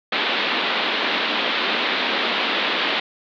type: band-pass noise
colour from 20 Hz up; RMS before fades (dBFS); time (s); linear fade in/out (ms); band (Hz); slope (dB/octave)
white; -22; 0.12-3; 5; 200 to 3900; 48
effects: none